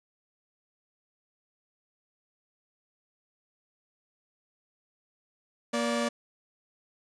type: tone pair together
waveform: sawtooth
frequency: 236.4 / 580 Hz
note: A#3 / D5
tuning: +24 / -22 cents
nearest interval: octave + major third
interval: 1554 cents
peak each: -25 / -26 dBFS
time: 5.73-6.09 s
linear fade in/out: 10 ms
effects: resampled to 22050 Hz